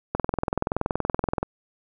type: click train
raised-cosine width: 1 ms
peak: -9 dBFS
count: 28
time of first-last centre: 0.15-1.43 s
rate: 21.1 Hz
effects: none